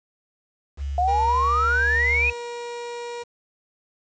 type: tone with pitch glide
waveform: sine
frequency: 70 to 70.57 Hz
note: C#2 to C#2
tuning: +18 to +32 cents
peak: -25 dBFS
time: 0.77-2.33 s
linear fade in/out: 50 ms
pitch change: +14 cents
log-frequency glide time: 1.81-1.89 s
type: exponential sweep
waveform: sine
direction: up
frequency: 698 to 2533 Hz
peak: -18 dBFS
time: 0.98-2.3 s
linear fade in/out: 2 ms
type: tone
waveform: 30% pulse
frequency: 476.7 Hz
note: A#4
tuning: 39 cents sharp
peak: -28 dBFS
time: 1.07-3.24 s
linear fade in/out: 20 ms
effects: resampled to 16000 Hz + 8-bit